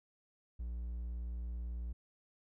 triangle tone, 59.1 Hz, A#1, 24 cents sharp, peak -36 dBFS, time 0.59-1.93 s, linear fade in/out 10 ms, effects none

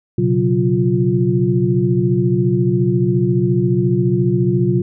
sine tone cluster, 121.8 / 136.2 / 184.7 / 351.6 Hz, B2 / C#3 / F#3 / F4, -24 / -30 / -3 / +12 cents, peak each -18 dBFS, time 0.18-4.82 s, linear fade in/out 5 ms, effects none

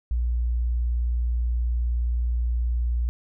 sine tone, 59.5 Hz, A#1, 36 cents sharp, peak -21 dBFS, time 0.11-3.09 s, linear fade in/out 0 ms, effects none

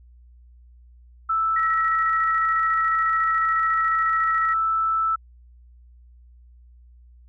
sine tone, 1318.5 Hz, E6, in tune, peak -19 dBFS, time 1.29-5.16 s, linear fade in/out 10 ms
sine tone with tremolo, 1900 Hz, A#6, 33 cents sharp, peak -24 dBFS, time 1.56-4.54 s, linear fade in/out 5 ms, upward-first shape square, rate 14 Hz, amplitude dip 40%
effects added 60 Hz sine -47 dBFS peak until 7.28 s

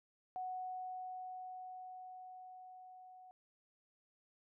sine tone with level ramp, 740 Hz, F#5, in tune, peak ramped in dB -39 to -55 dBFS, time 0.36-3.31 s, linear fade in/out 0 ms, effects none

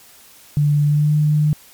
sine tone with pitch glide, 146.83 to 150.61 Hz, D3 to D3, 0 to +44 cents, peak -12 dBFS, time 0.57-1.53 s, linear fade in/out 0 ms, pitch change +44 cents, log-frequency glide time 0.87-1.12 s, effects white hiss -46 dBFS RMS until 1.73 s + MP3 96 kbps

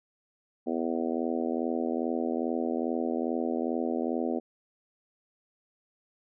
harmonic tone, 82.41 Hz, E2, in tune, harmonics 3 / 4 / 5 / 6 / 7 / 8 / 9, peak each -31 / -33 / -35 / -37 / -38 / -39 / -40 dBFS, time 0.66-4.4 s, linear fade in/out 20 ms, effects none

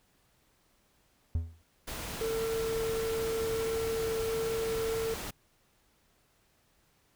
triangle tone with exponential decay, 82.41 Hz, E2, in tune, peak -22 dBFS, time 1.35-1.62 s, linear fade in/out 0 ms, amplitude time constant 57 ms
pink noise, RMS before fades -39 dBFS, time 1.87-5.31 s, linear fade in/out 10 ms
triangle tone, 450.2 Hz, A4, 40 cents sharp, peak -28 dBFS, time 2.21-5.14 s, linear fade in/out 2 ms
effects pink hiss -69 dBFS RMS until 7.15 s

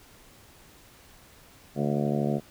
harmonic tone with a mistuned harmonic, 72.7 Hz, D2, 17 cents flat, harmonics 2 / 3 / 4 / 5 / 6 / 7 / 8 / 9 / 10, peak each -29 / -28 / -36 / -33 / -36 / -37 / -36 / -37 / -39 dBFS, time 1.75-2.41 s, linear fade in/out 50 ms, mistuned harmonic 10, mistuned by -19 cents, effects pink hiss -54 dBFS RMS until 2.5 s

